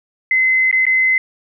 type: tone with dropouts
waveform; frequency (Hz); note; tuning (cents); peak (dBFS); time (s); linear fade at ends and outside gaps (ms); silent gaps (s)
sine; 2050; C7; -36; -11; 0.31-1.18; 2; 0.713-0.727 / 0.854-0.866
effects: none